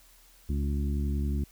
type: harmonic tone with a mistuned harmonic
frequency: 70.9 Hz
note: C#2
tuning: 40 cents sharp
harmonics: 1 / 2 / 3 / 4 / 5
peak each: -27 / -36 / -35 / -40 / -44 dBFS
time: 0.49-1.44 s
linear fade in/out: 5 ms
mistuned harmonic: 5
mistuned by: +20 cents
effects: added 40 Hz sine -59 dBFS peak until 1.51 s + white hiss -59 dBFS RMS until 1.51 s